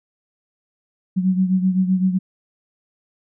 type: beating tone pair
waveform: sine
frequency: 185 / 192.8 Hz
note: F#3 / G3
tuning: 0 / -28 cents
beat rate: 7.8 Hz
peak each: -16 / -22 dBFS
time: 1.16-2.19 s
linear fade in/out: 20 ms
effects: none